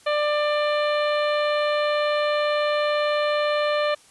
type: harmonic tone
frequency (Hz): 594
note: D5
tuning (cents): +20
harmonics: 1 / 2 / 3 / 4 / 5 / 6 / 7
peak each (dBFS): -21 / -27 / -31 / -33 / -35 / -37 / -38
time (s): 0.06-3.95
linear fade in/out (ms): 10
effects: white hiss -53 dBFS RMS until 4.1 s + resampled to 24000 Hz